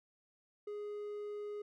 triangle tone, 415.3 Hz, G#4, in tune, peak -38 dBFS, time 0.67-1.62 s, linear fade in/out 5 ms, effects none

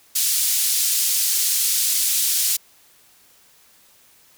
white band-pass noise, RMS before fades -20 dBFS, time 0.15-2.57 s, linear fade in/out 10 ms, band 4200 to 14000 Hz, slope 12 dB/octave, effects white hiss -54 dBFS RMS until 4.37 s

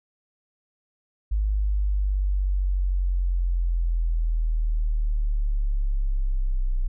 sine linear sweep, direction down, 51.91 to 30.95 Hz, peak -20 dBFS, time 1.31-6.88 s, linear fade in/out 10 ms, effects none

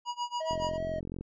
square tone with tremolo, 965 Hz, B5, 40 cents flat, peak -30 dBFS, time 0.05-0.78 s, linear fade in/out 50 ms, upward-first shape sine, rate 7.1 Hz, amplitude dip 95%
triangle tone with vibrato, 633 Hz, D#5, 30 cents sharp, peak -30 dBFS, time 0.4-1 s, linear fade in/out 10 ms, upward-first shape triangle, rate 2.8 Hz, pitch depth 32 cents each way
click train, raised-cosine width 3 ms, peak -26 dBFS, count 32, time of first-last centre 0.51-1.21 s, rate 44.3 Hz
effects resampled to 16000 Hz

